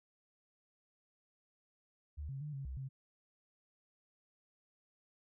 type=tone with pitch steps; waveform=sine; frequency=73.9 / 135.9 / 149.3 / 137 / 65.2 / 133.8 Hz; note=D2 / C#3 / D3 / C#3 / C2 / C3; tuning=+11 / -34 / +29 / -20 / -5 / +39 cents; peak=-40 dBFS; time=2.17-2.89 s; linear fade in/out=20 ms; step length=120 ms; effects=none

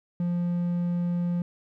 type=tone; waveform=triangle; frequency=174.61 Hz; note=F3; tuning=in tune; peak=-22 dBFS; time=0.2-1.42 s; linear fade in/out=2 ms; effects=none

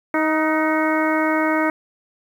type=harmonic tone with a mistuned harmonic; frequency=313.8 Hz; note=D#4; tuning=15 cents sharp; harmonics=1 / 2 / 3 / 4 / 5 / 6 / 7; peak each=-20 / -23 / -25 / -26 / -27 / -28 / -28 dBFS; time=0.14-1.7 s; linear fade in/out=2 ms; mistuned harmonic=5; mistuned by=-49 cents; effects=8-bit

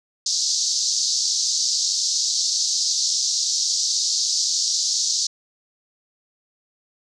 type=band-pass noise; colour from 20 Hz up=white; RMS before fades=-22 dBFS; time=0.26-5.27 s; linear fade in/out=5 ms; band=4200 to 6600 Hz; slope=48 dB/octave; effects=none

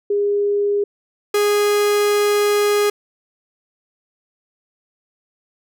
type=tone pair in turn; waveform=sine / 45% pulse; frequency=407.6 / 413.1 Hz; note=G#4 / G#4; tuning=-32 / -9 cents; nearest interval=unison; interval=23 cents; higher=second; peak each=-15 / -14 dBFS; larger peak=second; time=0.1-0.84 / 1.34-2.9 s; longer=second; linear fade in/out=5 ms; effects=none

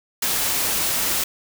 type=noise; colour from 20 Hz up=white; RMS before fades=-22 dBFS; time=0.22-1.24 s; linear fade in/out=5 ms; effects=none

